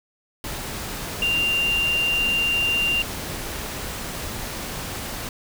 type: tone in noise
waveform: sine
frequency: 2783 Hz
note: F7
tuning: 7 cents flat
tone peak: -19 dBFS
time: 1.22-3.02 s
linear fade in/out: 2 ms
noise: pink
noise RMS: -31 dBFS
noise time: 0.44-5.29 s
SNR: +9 dB
effects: none